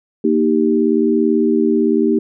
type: chord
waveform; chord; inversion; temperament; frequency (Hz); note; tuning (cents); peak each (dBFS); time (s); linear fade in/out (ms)
sine; Eb major; second; equal; 233.1 / 311.1 / 392; Bb3 / Eb4 / G4; 0 / 0 / 0; -16; 0.24-2.19; 5
effects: none